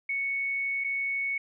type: tone with dropouts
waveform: sine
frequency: 2217 Hz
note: C#7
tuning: in tune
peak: -27 dBFS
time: 0.09-1.38 s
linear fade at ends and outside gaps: 5 ms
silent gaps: 0.84-0.844 s
effects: none